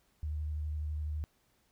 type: tone with vibrato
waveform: sine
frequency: 76 Hz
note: D#2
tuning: 40 cents flat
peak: -33 dBFS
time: 0.23-1.24 s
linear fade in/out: 0 ms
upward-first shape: square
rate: 12 Hz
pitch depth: 14 cents each way
effects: pink hiss -72 dBFS RMS until 1.71 s

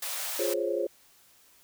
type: high-pass noise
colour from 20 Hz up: white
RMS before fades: -34 dBFS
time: 0.02-0.54 s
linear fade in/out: 5 ms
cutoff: 510 Hz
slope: 48 dB/octave
type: chord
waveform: sine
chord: Db major seventh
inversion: first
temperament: equal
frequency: 349.2 / 415.3 / 523.3 / 554.4 Hz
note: F4 / Ab4 / C5 / Db5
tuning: 0 / 0 / 0 / 0 cents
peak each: -32 dBFS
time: 0.39-0.87 s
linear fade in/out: 5 ms
effects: white hiss -60 dBFS RMS until 1.63 s

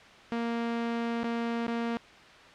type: tone with dropouts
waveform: sawtooth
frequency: 233.1 Hz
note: A#3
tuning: in tune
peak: -25 dBFS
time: 0.32-1.97 s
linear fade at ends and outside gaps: 0 ms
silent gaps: 1.232-1.241 / 1.668-1.68 s
effects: white hiss -51 dBFS RMS until 2.54 s + low-pass 3000 Hz 12 dB/octave

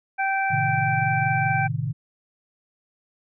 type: harmonic tone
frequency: 778 Hz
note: G5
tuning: 13 cents flat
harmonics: 1 / 2 / 3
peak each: -23 / -26 / -28 dBFS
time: 0.18-1.68 s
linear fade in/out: 20 ms
type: chord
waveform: sine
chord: A diminished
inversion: none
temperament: equal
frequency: 110 / 130.81 / 155.56 Hz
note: A2 / C3 / Eb3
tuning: 0 / 0 / 0 cents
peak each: -29 / -27 / -28 dBFS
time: 0.5-1.93 s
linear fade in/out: 20 ms
effects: none

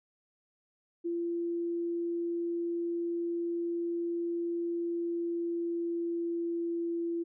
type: tone with pitch glide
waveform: sine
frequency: 341.4 to 338.5 Hz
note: F4 to E4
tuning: -39 to +46 cents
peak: -30 dBFS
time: 1.04-7.24 s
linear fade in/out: 20 ms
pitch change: -15 cents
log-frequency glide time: 4.72-7 s
effects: none

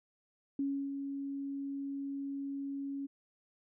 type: tone with ADSR envelope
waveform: sine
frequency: 277.5 Hz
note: C#4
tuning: 2 cents sharp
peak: -30 dBFS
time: 0.59-3.07 s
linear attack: 3 ms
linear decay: 310 ms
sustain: -6 dB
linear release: 17 ms
effects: none

